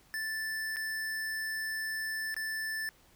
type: tone with dropouts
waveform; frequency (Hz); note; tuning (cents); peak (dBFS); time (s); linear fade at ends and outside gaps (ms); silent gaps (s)
square; 1760; A6; 0; -34; 0.14-2.89; 0; 0.761-0.768 / 2.343-2.365
effects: pink hiss -63 dBFS RMS until 3.15 s